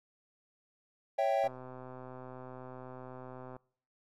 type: chord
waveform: triangle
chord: C# diminished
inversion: none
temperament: equal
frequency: 554.4 / 659.3 / 784 Hz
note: C#5 / E5 / G5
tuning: 0 / 0 / 0 cents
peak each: -29 dBFS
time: 1.18-1.48 s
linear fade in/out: 10 ms
type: click train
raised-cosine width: 1 ms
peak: -33 dBFS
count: 273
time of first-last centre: 1.44-3.565 s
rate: 128 Hz
effects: noise-tail reverb RT60 0.6 s tail -25 dB re dry + MP3 96 kbps